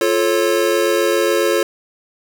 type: chord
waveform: square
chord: F augmented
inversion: none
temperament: just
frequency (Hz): 349.2 / 436.5 / 545.7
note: F4 / A4 / C#5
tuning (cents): 0 / -14 / -27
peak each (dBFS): -19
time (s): 0.01-1.63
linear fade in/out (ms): 2
effects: none